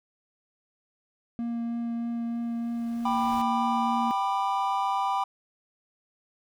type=tone with vibrato; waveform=triangle; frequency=233.9 Hz; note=A#3; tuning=6 cents sharp; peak=-26 dBFS; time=1.39-4.11 s; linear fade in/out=0 ms; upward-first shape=triangle; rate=3.2 Hz; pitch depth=9 cents each way
type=noise with exponential growth; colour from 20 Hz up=pink; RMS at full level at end=-43 dBFS; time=1.9-3.42 s; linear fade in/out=5 ms; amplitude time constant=330 ms
type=chord; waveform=triangle; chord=G major; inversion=none; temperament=equal with one note detuned; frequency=784 / 987.8 / 1193.8 Hz; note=G5 / B5 / D6; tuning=0 / 0 / +28 cents; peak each=-26 / -26 / -30 dBFS; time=3.05-5.24 s; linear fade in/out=5 ms
effects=none